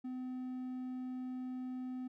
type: tone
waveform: triangle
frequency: 254.5 Hz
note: C4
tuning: 48 cents flat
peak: -37 dBFS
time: 0.04-2.08 s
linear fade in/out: 10 ms
effects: none